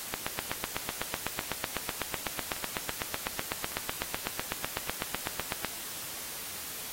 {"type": "two click trains", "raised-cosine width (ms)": 0.3, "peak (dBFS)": [-24, -13], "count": [4, 45], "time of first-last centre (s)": [[1.41, 4.874], [0.14, 5.647]], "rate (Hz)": [0.866, 7.99], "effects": ["white hiss -40 dBFS RMS until 6.92 s", "AAC 48 kbps"]}